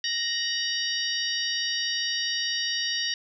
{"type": "harmonic tone with a mistuned harmonic", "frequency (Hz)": 932.3, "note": "A#5", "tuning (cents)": 0, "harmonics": [2, 3, 4, 5, 6], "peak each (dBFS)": [-32, -32, -32, -32, -32], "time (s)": [0.04, 3.14], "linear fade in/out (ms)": 2, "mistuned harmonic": 3, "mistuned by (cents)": 93, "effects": []}